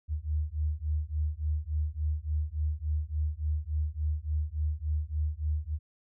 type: beating tone pair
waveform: sine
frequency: 74.6 / 78.1 Hz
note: D2 / D#2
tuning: +28 / +7 cents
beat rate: 3.5 Hz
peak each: -31 dBFS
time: 0.08-5.79 s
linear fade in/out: 50 ms
effects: none